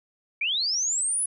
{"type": "linear sweep", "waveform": "sine", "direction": "up", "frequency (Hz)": [2255, 10380], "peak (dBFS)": -23, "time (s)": [0.41, 1.26], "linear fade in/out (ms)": 5, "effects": []}